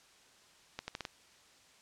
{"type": "accelerating click train", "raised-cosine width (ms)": 0.2, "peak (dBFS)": -21, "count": 5, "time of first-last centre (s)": [0.79, 1.052], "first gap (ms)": 90, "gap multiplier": 0.79, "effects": ["white hiss -62 dBFS RMS until 1.81 s", "low-pass 7000 Hz 12 dB/octave"]}